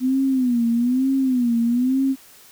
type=tone with vibrato; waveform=sine; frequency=250 Hz; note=B3; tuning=21 cents sharp; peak=-16 dBFS; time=0-2.16 s; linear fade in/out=50 ms; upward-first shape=sine; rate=1.1 Hz; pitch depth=130 cents each way; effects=white hiss -48 dBFS RMS until 2.51 s